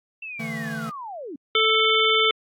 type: linear sweep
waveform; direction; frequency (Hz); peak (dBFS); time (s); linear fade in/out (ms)
sine; down; 2700 to 252.8; -32; 0.22-1.36; 5
type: chord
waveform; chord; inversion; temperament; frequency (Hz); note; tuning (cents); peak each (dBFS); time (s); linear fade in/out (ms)
square; D suspended second; none; equal with one note detuned; 146.83 / 164.81 / 224.4; D3 / E3 / A3; 0 / 0 / +34; -37 / -36 / -32; 0.39-0.9; 10
type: harmonic tone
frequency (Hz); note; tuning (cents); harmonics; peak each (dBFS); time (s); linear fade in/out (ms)
440; A4; 0; 1 / 3 / 5 / 7 / 8; -23 / -23 / -23 / -23 / -23; 1.55-2.31; 2
effects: AAC 64 kbps